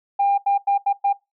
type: tone bursts at uneven times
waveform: sine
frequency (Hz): 800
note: G5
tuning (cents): +35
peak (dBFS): -14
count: 5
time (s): 0.19-0.38 / 0.46-0.58 / 0.67-0.78 / 0.86-0.93 / 1.04-1.13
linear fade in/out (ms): 10
effects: noise-tail reverb RT60 0.2 s tail -21 dB re dry + tanh soft clip ceiling -12 dBFS